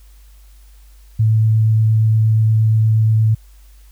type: tone with vibrato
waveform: sine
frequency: 110 Hz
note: A2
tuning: in tune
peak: -10 dBFS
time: 1.19-3.35 s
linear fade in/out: 10 ms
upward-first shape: triangle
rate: 8.5 Hz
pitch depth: 10 cents each way
effects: added 50 Hz sine -41 dBFS peak until 3.91 s + white hiss -55 dBFS RMS until 3.91 s